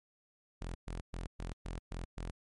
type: tone bursts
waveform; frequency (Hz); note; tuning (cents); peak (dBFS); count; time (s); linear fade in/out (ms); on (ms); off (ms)
sawtooth; 43; F1; -26; -35; 7; 0.61-2.31; 10; 140; 120
effects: MP3 48 kbps